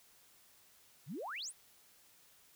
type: exponential sweep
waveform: sine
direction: up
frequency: 115.3 to 11440 Hz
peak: -40 dBFS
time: 1.06-1.53 s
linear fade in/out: 50 ms
effects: white hiss -65 dBFS RMS until 2.55 s